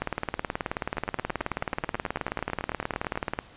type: two click trains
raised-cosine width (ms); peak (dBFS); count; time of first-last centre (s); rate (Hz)
0.5; -16 / -12; 21 / 64; 0.97-3.156 / 0.02-3.389; 9.15 / 18.7
effects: pink hiss -51 dBFS RMS until 3.56 s + resampled to 8000 Hz